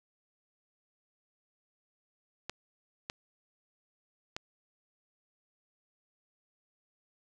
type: clicks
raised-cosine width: 0.2 ms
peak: -19 dBFS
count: 3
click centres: 2.496 / 3.099 / 4.365 s
effects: none